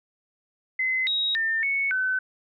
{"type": "tone with pitch steps", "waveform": "sine", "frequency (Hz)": [2046, 3799, 1802, 2212, 1517], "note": ["C7", "A#7", "A6", "C#7", "F#6"], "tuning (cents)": [-39, 32, 41, -4, 43], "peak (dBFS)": -22, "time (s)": [0.79, 2.19], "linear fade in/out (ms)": 5, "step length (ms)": 280, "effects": []}